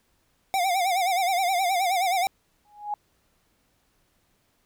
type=tone with vibrato; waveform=square; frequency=738 Hz; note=F#5; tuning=5 cents flat; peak=-22 dBFS; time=0.54-2.27 s; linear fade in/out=0 ms; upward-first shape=sine; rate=9.5 Hz; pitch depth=110 cents each way
type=tone with exponential growth; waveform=sine; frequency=830.6 Hz; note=G#5; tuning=in tune; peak=-23 dBFS; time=2.65-2.94 s; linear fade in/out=2 ms; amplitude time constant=63 ms
effects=pink hiss -68 dBFS RMS until 4.65 s